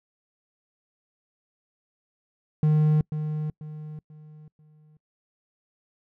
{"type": "tone with echo", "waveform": "triangle", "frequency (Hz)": 153, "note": "D#3", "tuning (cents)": -29, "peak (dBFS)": -15, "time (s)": [2.63, 3.01], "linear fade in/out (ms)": 2, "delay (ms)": 490, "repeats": 4, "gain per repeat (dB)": -9, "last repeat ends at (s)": 4.97, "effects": ["noise-tail reverb RT60 0.1 s tail -26 dB re dry"]}